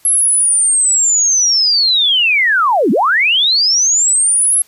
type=linear two-way sweep; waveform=sine; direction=down then up; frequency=11175 to 185 to 11175 Hz; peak=-9 dBFS; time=0.05-4.62 s; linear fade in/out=2 ms; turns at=2.91 s; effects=white hiss -49 dBFS RMS until 4.67 s + resampled to 32000 Hz